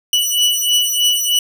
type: beating tone pair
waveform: sawtooth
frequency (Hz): 2951 / 2954.2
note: F#7 / F#7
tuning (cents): -5 / -3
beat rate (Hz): 3.2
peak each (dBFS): -13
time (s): 0.13-1.39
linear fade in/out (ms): 2
effects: 8-bit